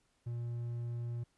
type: tone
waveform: triangle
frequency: 118.8 Hz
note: A#2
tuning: 33 cents sharp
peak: -34 dBFS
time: 0.26-1.24 s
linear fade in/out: 10 ms
effects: pink hiss -75 dBFS RMS until 1.37 s + resampled to 24000 Hz